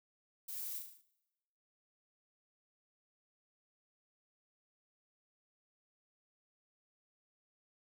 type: noise with echo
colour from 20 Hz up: violet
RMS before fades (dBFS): -44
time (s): 0.48-0.79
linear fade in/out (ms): 10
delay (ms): 38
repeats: 6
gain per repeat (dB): -4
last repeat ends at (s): 1.018
effects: noise-tail reverb RT60 1.0 s tail -21 dB re dry